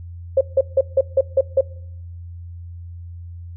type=tone bursts; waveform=sine; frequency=535 Hz; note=C5; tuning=38 cents sharp; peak=-10 dBFS; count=7; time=0.37-1.61 s; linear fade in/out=5 ms; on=40 ms; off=160 ms; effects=noise-tail reverb RT60 0.8 s tail -24 dB re dry + added 86 Hz sine -32 dBFS peak until 3.56 s